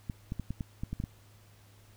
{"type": "clicks", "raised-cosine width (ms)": 5, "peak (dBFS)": -22, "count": 9, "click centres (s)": [0.098, 0.321, 0.397, 0.506, 0.608, 0.835, 0.93, 1.001, 1.039], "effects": ["added 103 Hz sine -57 dBFS peak until 1.96 s", "pink hiss -62 dBFS RMS until 1.96 s"]}